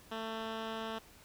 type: tone with low-pass filter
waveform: 10% pulse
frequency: 222.8 Hz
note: A3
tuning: 22 cents sharp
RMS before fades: -40 dBFS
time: 0.11-0.99 s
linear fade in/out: 10 ms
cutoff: 3300 Hz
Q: 1.4
effects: pink hiss -59 dBFS RMS until 1.24 s